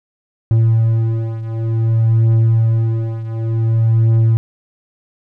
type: beating tone pair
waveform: triangle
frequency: 112.9 / 113.45 Hz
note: A2 / A#2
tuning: +45 / -47 cents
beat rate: 0.55 Hz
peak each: -11 / -15 dBFS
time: 0.51-4.37 s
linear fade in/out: 0 ms
effects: none